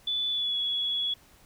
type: tone with pitch glide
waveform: sine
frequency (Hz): 3476 to 3371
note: A7 to G#7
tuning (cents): -22 to +25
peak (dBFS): -26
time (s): 0.07-1.14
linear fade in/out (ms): 5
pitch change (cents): -53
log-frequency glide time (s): 0.29-0.57
effects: pink hiss -58 dBFS RMS until 1.45 s